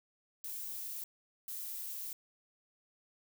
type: noise bursts at uneven times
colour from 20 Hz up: violet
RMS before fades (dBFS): -42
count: 2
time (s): 0.44-1.04 / 1.48-2.13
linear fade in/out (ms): 2
effects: none